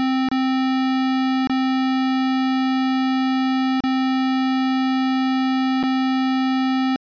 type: tone with dropouts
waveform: square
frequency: 261.6 Hz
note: C4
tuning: in tune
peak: -18 dBFS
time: 0-6.96 s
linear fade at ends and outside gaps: 0 ms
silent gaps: 0.287-0.315 / 1.472-1.497 / 3.804-3.838 / 5.829-5.836 s
effects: resampled to 11025 Hz